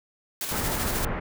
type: noise with tremolo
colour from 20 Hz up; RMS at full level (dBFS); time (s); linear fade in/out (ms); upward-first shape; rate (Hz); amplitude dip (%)
white; -30; 0.41-1.05; 2; square; 13; 35
type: low-pass noise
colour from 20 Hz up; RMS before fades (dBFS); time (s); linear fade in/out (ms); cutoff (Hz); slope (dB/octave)
pink; -29; 0.51-1.2; 10; 2000; 24
effects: none